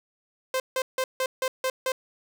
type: tone bursts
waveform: sawtooth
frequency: 520 Hz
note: C5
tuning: 11 cents flat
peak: -20 dBFS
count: 7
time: 0.54-1.92 s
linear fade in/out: 2 ms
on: 60 ms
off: 160 ms
effects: none